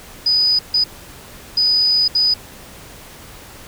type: tone bursts at uneven times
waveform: sine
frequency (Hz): 4972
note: D#8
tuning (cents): -2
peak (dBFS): -12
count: 4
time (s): 0.26-0.59 / 0.74-0.84 / 1.57-2.08 / 2.15-2.34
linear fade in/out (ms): 5
effects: pink hiss -39 dBFS RMS until 3.67 s